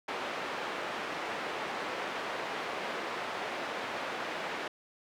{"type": "band-pass noise", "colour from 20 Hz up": "pink", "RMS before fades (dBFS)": -37, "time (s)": [0.08, 4.68], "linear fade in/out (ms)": 5, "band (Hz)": [440, 2500], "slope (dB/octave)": 12, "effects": []}